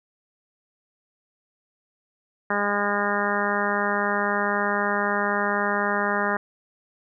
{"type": "harmonic tone", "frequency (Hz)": 203.9, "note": "G#3", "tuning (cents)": -32, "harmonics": [1, 2, 3, 4, 5, 6, 7, 8, 9], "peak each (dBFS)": [-30, -30, -30, -30, -30, -30, -30, -30, -30], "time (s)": [2.5, 6.37], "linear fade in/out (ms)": 5, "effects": []}